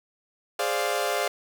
sawtooth chord, D half-diminished seventh, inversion second, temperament equal, 415.3 / 523.3 / 587.3 / 698.5 Hz, Ab4 / C5 / D5 / F5, 0 / 0 / 0 / 0 cents, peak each -27 / -27 / -26 / -25 dBFS, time 0.59-1.28 s, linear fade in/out 5 ms, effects none

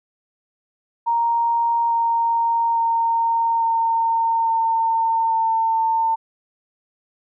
sine tone with pitch steps, 932.3 / 925.9 / 919.5 / 913.1 / 906.8 / 900.5 Hz, A#5 / A#5 / A#5 / A#5 / A#5 / A5, 0 / -12 / -24 / -36 / -48 / +40 cents, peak -16 dBFS, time 1.06-6.16 s, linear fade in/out 20 ms, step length 850 ms, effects none

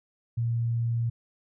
sine tone, 116.8 Hz, A#2, 4 cents sharp, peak -24 dBFS, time 0.37-1.1 s, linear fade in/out 10 ms, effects none

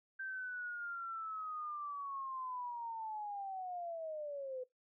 sine linear sweep, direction down, 1568 to 499.3 Hz, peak -40 dBFS, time 0.19-4.64 s, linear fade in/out 10 ms, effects noise-tail reverb RT60 0.2 s tail -22 dB re dry

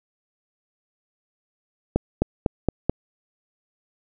accelerating click train, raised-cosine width 2 ms, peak -5 dBFS, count 5, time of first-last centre 1.96-2.896 s, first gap 260 ms, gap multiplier 0.93, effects none

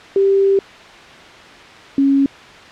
sine tone pair in turn, 392 / 275.6 Hz, G4 / C#4, 0 / -10 cents, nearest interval tritone, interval 610 cents, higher first, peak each -10 dBFS, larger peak neither, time 0.16-0.59 / 1.98-2.26 s, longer first, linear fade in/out 2 ms, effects white hiss -38 dBFS RMS until 2.71 s + low-pass 3000 Hz 12 dB/octave

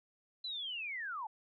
sine linear sweep, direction down, 4071 to 816 Hz, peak -38 dBFS, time 0.44-1.27 s, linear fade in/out 5 ms, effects none

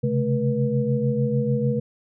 sine tone cluster, 131 / 137.7 / 216.5 / 482.5 Hz, C3 / C#3 / A3 / B4, +2 / -11 / -28 / -40 cents, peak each -25 dBFS, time 0.03-1.8 s, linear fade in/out 10 ms, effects none

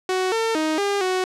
sawtooth tone with pitch steps, 372.1 / 451.4 / 312.7 / 402.6 / 370.8 Hz, F#4 / A4 / D#4 / G4 / F#4, +10 / +44 / +9 / +46 / +4 cents, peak -16 dBFS, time 0.09-1.24 s, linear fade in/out 2 ms, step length 230 ms, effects low-pass 8000 Hz 12 dB/octave

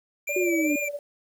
square tone with vibrato, 2349 Hz, D7, in tune, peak -28 dBFS, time 0.27-0.89 s, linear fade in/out 10 ms, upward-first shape sine, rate 2.5 Hz, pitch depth 51 cents each way
sine tone with tremolo, 578 Hz, D5, 28 cents flat, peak -27 dBFS, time 0.29-0.99 s, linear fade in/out 2 ms, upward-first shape sine, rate 17 Hz, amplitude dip 75%
sine linear sweep, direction down, 372.6 to 286.6 Hz, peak -22 dBFS, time 0.36-0.76 s, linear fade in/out 5 ms
effects 9-bit

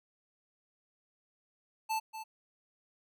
square tone with echo, 880 Hz, A5, in tune, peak -31 dBFS, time 1.89-2 s, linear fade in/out 20 ms, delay 240 ms, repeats 1, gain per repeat -10 dB, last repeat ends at 2.24 s, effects none

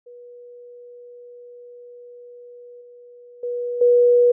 sine tone with level steps, 485.4 Hz, B4, 30 cents flat, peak -39 / -42 / -23 / -11 dBFS, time 0.06-4.32 s, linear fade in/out 10 ms, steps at 2.81 / 3.43 / 3.81 s, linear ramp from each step 5 ms, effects none

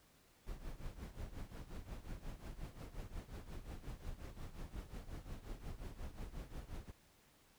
brown noise with tremolo, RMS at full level -44 dBFS, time 0.46-6.92 s, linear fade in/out 20 ms, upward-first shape triangle, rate 5.6 Hz, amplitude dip 90%, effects pink hiss -69 dBFS RMS until 7.58 s

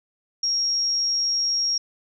sine tone, 5588 Hz, F8, in tune, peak -20 dBFS, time 0.43-1.78 s, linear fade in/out 5 ms, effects none

